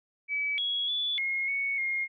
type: tone with pitch steps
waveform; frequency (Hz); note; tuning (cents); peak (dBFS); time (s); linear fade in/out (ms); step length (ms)
sine; 2290 / 3334 / 3452 / 2153 / 2219 / 2137; D7 / G#7 / A7 / C7 / C#7 / C7; -44 / +6 / -34 / +49 / +1 / +36; -27; 0.28-2.08; 50; 300
effects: none